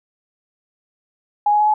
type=tone with pitch steps; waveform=sine; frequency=829 / 836.7 / 844.5 / 852.3 Hz; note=G#5 / G#5 / G#5 / G#5; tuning=-3 / +13 / +29 / +45 cents; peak=-12 dBFS; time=1.46-1.74 s; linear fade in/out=5 ms; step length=70 ms; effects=none